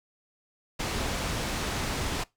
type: low-pass noise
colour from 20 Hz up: pink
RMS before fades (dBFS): -31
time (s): 0.79-2.24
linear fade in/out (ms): 10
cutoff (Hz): 7600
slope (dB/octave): 12
effects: noise-tail reverb RT60 0.2 s tail -22 dB re dry

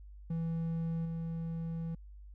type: tone with level steps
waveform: triangle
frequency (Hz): 164.81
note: E3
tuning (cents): 0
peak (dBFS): -30 / -33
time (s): 0.3-1.95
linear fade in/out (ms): 5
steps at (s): 1.05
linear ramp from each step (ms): 5
effects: added 50 Hz sine -48 dBFS peak until 2.34 s

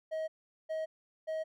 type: tone bursts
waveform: triangle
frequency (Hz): 634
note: D#5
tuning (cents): +32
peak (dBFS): -31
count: 3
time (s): 0.11-1.44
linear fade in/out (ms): 20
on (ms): 170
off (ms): 410
effects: none

